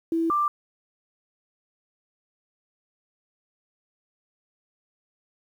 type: tone pair in turn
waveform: sine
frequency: 329.6 / 1182 Hz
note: E4 / D6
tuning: 0 / +11 cents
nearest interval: octave + minor seventh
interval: 2211 cents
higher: second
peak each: -21 / -20 dBFS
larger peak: second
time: 0.12-0.3 / 0.3-0.48 s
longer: neither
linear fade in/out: 2 ms
effects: 9-bit